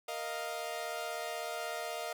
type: chord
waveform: sawtooth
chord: Bb suspended fourth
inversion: none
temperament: equal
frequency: 466.2 / 622.3 / 698.5 Hz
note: Bb4 / Eb5 / F5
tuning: 0 / 0 / 0 cents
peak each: -40 / -37 / -36 dBFS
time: 0.08-2.13 s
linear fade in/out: 5 ms
effects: none